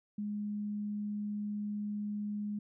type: tone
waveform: sine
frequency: 207.7 Hz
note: G#3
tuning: in tune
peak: -34 dBFS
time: 0.18-2.59 s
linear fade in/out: 5 ms
effects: none